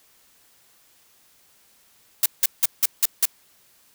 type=noise bursts; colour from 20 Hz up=blue; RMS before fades=-17 dBFS; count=6; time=2.23-3.254 s; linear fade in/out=2 ms; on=29 ms; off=170 ms; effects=white hiss -58 dBFS RMS until 3.94 s